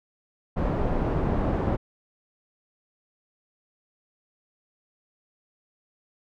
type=low-pass noise; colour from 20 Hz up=pink; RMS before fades=-25 dBFS; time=0.56-1.77 s; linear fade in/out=20 ms; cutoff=770 Hz; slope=12 dB/octave; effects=none